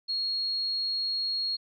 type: tone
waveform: sine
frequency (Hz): 4295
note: C8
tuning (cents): +44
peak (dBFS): -27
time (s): 0.08-1.57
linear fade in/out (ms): 20
effects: none